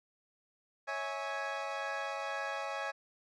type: chord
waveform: 20% pulse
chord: C# minor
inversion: none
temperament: equal with one note detuned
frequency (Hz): 554.4 / 651.3 / 830.6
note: C#5 / E5 / G#5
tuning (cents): 0 / -21 / 0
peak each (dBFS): -35 / -36 / -34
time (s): 0.87-2.92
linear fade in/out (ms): 20
effects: low-pass 4000 Hz 12 dB/octave